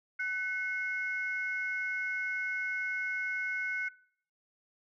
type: tone pair together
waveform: sine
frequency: 1500 / 2169 Hz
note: F#6 / C#7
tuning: +23 / -38 cents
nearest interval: tritone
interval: 639 cents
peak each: -32 / -34 dBFS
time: 0.19-3.89 s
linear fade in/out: 10 ms
effects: noise-tail reverb RT60 0.6 s tail -22 dB re dry + tanh soft clip ceiling -24 dBFS